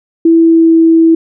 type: tone with pitch glide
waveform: sine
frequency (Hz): 330 to 327.3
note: E4 to E4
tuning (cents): +2 to -12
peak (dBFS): -3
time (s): 0.25-1.15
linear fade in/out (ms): 5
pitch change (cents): -14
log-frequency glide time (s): 0.37-0.75
effects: none